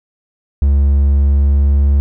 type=tone with pitch glide; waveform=triangle; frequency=70 to 70.41 Hz; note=C#2 to C#2; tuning=+18 to +28 cents; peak=-6 dBFS; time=0.62-2 s; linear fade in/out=0 ms; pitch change=+10 cents; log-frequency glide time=1.15-1.78 s; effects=none